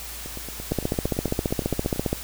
two click trains, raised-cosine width 2 ms, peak -9 / -22 dBFS, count 22 / 16, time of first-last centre 0.72-2.129 / 0.26-1.961 s, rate 14.9 / 8.82 Hz, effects added 57 Hz sine -40 dBFS peak until 2.23 s + white hiss -37 dBFS RMS until 2.23 s

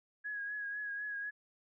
sine tone with vibrato, 1663 Hz, G#6, 2 cents sharp, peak -37 dBFS, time 0.24-1.31 s, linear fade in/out 20 ms, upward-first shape triangle, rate 4 Hz, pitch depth 41 cents each way, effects none

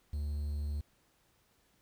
triangle tone with quantisation, 73.42 Hz, D2, in tune, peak -31 dBFS, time 0.13-0.81 s, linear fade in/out 5 ms, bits 10, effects pink hiss -71 dBFS RMS until 1.81 s

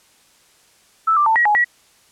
sine tone with pitch steps, 1315 / 1180 / 890 / 1909 / 836 / 1927 Hz, E6 / D6 / A5 / A#6 / G#5 / B6, -5 / +8 / +20 / +41 / +11 / -43 cents, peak -12 dBFS, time 1.07-1.646 s, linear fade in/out 10 ms, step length 96 ms, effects white hiss -54 dBFS RMS until 2.11 s + low-pass 10000 Hz 12 dB/octave

